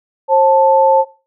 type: tone pair together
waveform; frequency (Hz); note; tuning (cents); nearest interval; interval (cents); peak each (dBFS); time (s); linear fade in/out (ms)
sine; 535.5 / 880; C5 / A5; +40 / 0; major sixth; 860; -10; 0.28-1.05; 50
effects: noise-tail reverb RT60 0.3 s tail -18 dB re dry